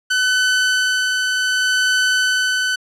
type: tone with tremolo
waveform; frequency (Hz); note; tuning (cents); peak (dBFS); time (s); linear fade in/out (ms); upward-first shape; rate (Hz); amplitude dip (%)
sawtooth; 1508; F#6; +32; -10; 0.1-2.76; 10; sine; 0.66; 30
effects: low-pass 8000 Hz 12 dB/octave